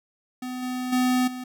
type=tone with level steps; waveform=square; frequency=252.3 Hz; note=B3; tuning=37 cents sharp; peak=-31 / -28 / -20 / -33 dBFS; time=0.42-1.44 s; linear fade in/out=5 ms; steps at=0.62 / 0.92 / 1.27 s; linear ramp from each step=10 ms; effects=none